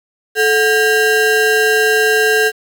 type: ring-modulated tone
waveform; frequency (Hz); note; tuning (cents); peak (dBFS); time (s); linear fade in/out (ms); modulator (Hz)
square; 585; D5; -7; -8; 0.35-2.52; 50; 1020
effects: 7-bit